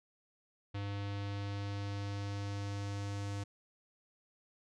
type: tone with low-pass filter sweep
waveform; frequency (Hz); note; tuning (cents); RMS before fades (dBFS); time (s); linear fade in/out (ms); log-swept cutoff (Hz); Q
square; 100.7; G2; +47; -39; 0.74-3.44; 10; 3600 to 7200; 1.5
effects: none